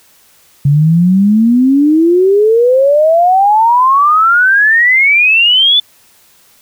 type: exponential sweep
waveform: sine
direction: up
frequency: 138.59 to 3520 Hz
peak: -5 dBFS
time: 0.65-5.8 s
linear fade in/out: 5 ms
effects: white hiss -47 dBFS RMS until 6.61 s